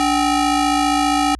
30% pulse ring-modulated tone, 525 Hz, C5, 6 cents sharp, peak -9 dBFS, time 0-1.35 s, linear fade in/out 0 ms, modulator 235 Hz, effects added 60 Hz sine -34 dBFS peak until 1.39 s + resampled to 24000 Hz

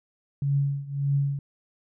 sine tone with tremolo, 140.4 Hz, C#3, 22 cents sharp, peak -19 dBFS, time 0.42-1.39 s, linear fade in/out 2 ms, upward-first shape triangle, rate 1.7 Hz, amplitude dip 90%, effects none

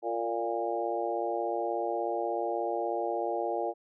harmonic tone with a mistuned harmonic, 116.54 Hz, A#2, in tune, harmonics 3 / 4 / 5 / 6 / 7, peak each -35 / -35 / -35 / -35 / -35 dBFS, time 0.02-3.74 s, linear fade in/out 50 ms, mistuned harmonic 4, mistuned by -22 cents, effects none

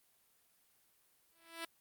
5% pulse tone with exponential growth, 331.5 Hz, E4, 10 cents sharp, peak -27 dBFS, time 1.31-1.65 s, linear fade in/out 5 ms, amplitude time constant 73 ms, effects white hiss -72 dBFS RMS until 1.8 s + Opus 32 kbps

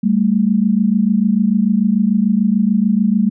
sine tone pair together, 196 / 222.8 Hz, G3 / A3, 0 / +22 cents, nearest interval major second, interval 222 cents, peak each -14 dBFS, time 0.03-3.3 s, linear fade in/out 10 ms, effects none

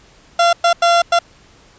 30% pulse tone bursts at uneven times, 686 Hz, F5, 31 cents flat, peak -7 dBFS, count 4, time 0.39-0.53 / 0.64-0.73 / 0.82-1.02 / 1.12-1.19 s, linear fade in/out 5 ms, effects pink hiss -48 dBFS RMS until 1.78 s + resampled to 16000 Hz

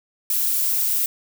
violet noise, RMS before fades -21 dBFS, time 0.3-1.06 s, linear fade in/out 2 ms, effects none

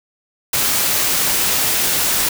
white noise, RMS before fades -17 dBFS, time 0.53-2.29 s, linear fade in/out 5 ms, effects none

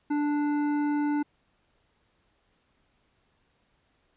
sine tone with hard clipping, 293.7 Hz, D4, in tune, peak -26 dBFS, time 0.1-1.23 s, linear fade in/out 10 ms, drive 11 dB, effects pink hiss -70 dBFS RMS until 4.16 s + resampled to 8000 Hz

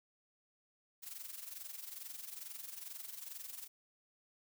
blue noise with amplitude modulation, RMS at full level -45 dBFS, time 1.02-3.68 s, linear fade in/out 20 ms, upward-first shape sine, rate 22.3 Hz, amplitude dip 70%, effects none

